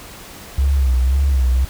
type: tone with vibrato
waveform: sine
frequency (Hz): 66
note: C2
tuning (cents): +16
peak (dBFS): -12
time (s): 0.58-1.65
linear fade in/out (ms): 5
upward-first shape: sine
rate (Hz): 1.9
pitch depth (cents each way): 99
effects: pink hiss -37 dBFS RMS until 1.69 s

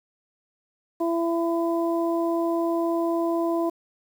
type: harmonic tone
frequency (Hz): 335.5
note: E4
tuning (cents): +31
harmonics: 1 / 2 / 3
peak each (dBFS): -23 / -27 / -32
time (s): 1-3.7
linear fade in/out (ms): 10
effects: 8-bit

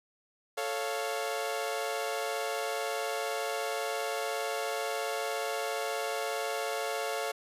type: chord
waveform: sawtooth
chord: A augmented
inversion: none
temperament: equal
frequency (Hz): 440 / 554.4 / 698.5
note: A4 / C#5 / E#5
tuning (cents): 0 / 0 / 0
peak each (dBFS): -32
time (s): 0.57-7.32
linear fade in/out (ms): 10
effects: resampled to 32000 Hz + 10-bit

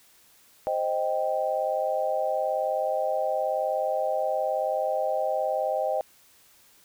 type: chord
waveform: sine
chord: C minor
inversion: none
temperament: equal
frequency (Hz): 523.3 / 622.3 / 784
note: C5 / Eb5 / G5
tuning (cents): 0 / 0 / 0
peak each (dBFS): -29 / -27 / -29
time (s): 0.67-6.01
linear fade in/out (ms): 0
effects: white hiss -58 dBFS RMS until 6.84 s

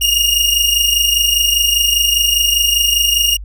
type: tone pair together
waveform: sawtooth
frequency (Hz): 2832 / 2857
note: F7 / F7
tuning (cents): +23 / +39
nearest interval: unison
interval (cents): 16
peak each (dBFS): -11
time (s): 0.01-3.37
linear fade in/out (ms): 10
effects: added 50 Hz sine -26 dBFS peak until 3.44 s

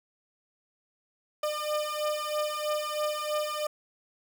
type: beating tone pair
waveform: 30% pulse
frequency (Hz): 601 / 604.1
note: D5 / D5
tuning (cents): +40 / +49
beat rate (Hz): 3.1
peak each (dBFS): -29 / -29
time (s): 1.43-3.67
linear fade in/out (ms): 5
effects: none

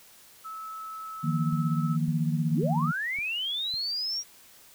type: tone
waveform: sine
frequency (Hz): 1302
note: E6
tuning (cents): -22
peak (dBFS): -36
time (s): 0.44-1.97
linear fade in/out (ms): 20
type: chord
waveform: sine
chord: Eb suspended second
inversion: none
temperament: equal with one note detuned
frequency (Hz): 155.56 / 171.71 / 233.1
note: Eb3 / F3 / Bb3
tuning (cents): 0 / -29 / 0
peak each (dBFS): -26 / -30 / -31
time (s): 1.23-2.92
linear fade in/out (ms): 20
type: click train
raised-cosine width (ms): 5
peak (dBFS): -36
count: 5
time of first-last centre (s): 1.53-3.74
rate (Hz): 1.81
type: linear sweep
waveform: sine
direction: up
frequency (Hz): 75.6 to 5730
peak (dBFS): -28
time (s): 2.51-4.24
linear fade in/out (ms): 50
effects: white hiss -54 dBFS RMS until 4.74 s

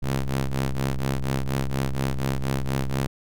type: ring-modulated tone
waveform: sawtooth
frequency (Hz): 67.6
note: C#2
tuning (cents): -43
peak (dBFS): -16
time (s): 0.02-3.07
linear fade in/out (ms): 10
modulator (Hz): 65.5
effects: none

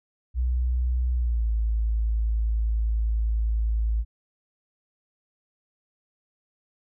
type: tone with pitch glide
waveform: sine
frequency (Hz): 61.74 to 55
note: B1 to A1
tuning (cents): 0 to 0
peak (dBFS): -21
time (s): 0.34-4.05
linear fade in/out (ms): 50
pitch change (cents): -200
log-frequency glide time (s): 1.13-1.5
effects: none

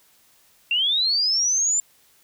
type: linear sweep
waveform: sine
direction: up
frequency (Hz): 2700 to 7240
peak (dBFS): -18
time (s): 0.71-1.8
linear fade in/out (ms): 2
effects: white hiss -58 dBFS RMS until 2.23 s

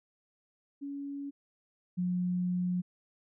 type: tone pair in turn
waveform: sine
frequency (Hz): 281.4 / 179.64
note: C#4 / F3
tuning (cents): +26 / +49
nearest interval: minor sixth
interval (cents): 777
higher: first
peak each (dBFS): -36 / -28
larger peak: second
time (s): 0.81-1.31 / 1.97-2.82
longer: second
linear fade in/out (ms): 20
effects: none

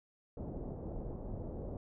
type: low-pass noise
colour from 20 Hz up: pink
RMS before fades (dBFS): -42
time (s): 0.37-1.77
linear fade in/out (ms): 2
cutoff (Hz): 640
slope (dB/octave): 24
effects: none

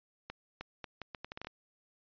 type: accelerating click train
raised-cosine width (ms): 0.3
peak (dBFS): -25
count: 11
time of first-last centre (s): 0.3-1.47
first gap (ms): 310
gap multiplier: 0.75
effects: resampled to 11025 Hz

